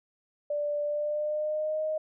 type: tone with pitch glide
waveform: sine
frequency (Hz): 587.3 to 622.2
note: D5 to D#5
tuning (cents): 0 to 0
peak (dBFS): -27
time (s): 0.5-1.98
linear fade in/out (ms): 5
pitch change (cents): +100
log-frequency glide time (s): 0.83-1.82
effects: none